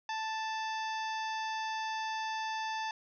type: harmonic tone with a mistuned harmonic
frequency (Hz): 880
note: A5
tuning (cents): 0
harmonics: 1 / 2 / 3 / 4 / 5 / 6 / 7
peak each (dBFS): -35 / -41 / -45 / -47 / -49 / -51 / -52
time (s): 0.09-2.91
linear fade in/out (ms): 2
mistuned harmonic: 5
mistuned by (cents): +94
effects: none